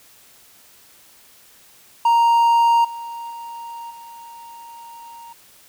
triangle tone with level steps, 932.3 Hz, A#5, in tune, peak -10 / -27 / -29 / -35 dBFS, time 2.05-5.33 s, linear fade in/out 5 ms, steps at 2.84 / 3.3 / 3.9 s, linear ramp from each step 10 ms, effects white hiss -50 dBFS RMS until 5.68 s

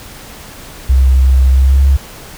sine tone with pitch glide, 65.41 to 68.54 Hz, C2 to C#2, 0 to -19 cents, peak -5 dBFS, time 0.89-1.97 s, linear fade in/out 10 ms, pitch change +81 cents, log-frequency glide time 1.53-1.84 s, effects pink hiss -33 dBFS RMS until 2.37 s

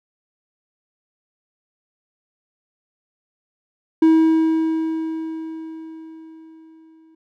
triangle tone with exponential decay, 321.2 Hz, E4, 45 cents flat, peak -7 dBFS, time 4.02-7.15 s, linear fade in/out 5 ms, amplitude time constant 680 ms, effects none

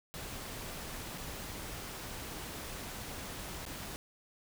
pink noise with dropouts, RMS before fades -43 dBFS, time 0.14-3.96 s, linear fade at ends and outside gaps 0 ms, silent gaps 1.177-1.181 / 3.653-3.663 s, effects none

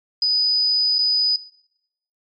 sine tone with dropouts, 4978 Hz, D#8, in tune, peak -15 dBFS, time 0.22-1.36 s, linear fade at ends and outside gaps 2 ms, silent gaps 0.984-0.989 s, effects noise-tail reverb RT60 0.8 s tail -20 dB re dry + MP3 64 kbps

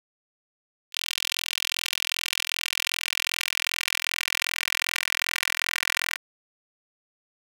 10% pulse tone with high-pass filter sweep, 42.58 Hz, F1, 43 cents flat, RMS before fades -29 dBFS, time 0.92-6.18 s, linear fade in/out 50 ms, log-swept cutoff 3100 to 1900 Hz, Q 2.2, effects 8-bit

